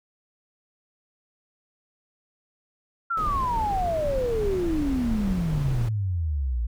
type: exponential sweep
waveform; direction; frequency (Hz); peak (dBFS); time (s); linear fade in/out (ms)
sine; down; 1396.9 to 55; -23; 3.1-6.67; 10
type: noise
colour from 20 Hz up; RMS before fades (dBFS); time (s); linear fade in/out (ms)
brown; -30; 3.17-5.89; 5
effects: none